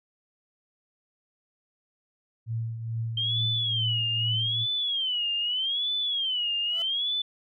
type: tone with tremolo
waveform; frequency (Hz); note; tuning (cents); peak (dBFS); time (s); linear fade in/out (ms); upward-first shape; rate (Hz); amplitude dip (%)
sine; 113.9; A#2; -40; -26; 2.46-4.67; 50; triangle; 2.3; 60
type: tone with vibrato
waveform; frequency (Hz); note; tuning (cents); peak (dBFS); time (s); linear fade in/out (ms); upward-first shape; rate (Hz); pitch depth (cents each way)
sine; 3136; G7; 0; -25; 3.17-7.22; 5; sine; 0.81; 190
type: tone with exponential growth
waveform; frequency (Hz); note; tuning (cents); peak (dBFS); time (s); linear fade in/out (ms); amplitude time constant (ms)
sawtooth; 671; E5; +31; -35; 6.61-6.82; 0; 44
effects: none